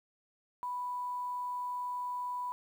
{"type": "tone with quantisation", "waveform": "sine", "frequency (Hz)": 987.8, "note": "B5", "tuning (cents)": 0, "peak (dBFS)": -34, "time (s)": [0.63, 2.52], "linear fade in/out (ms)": 0, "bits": 10, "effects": []}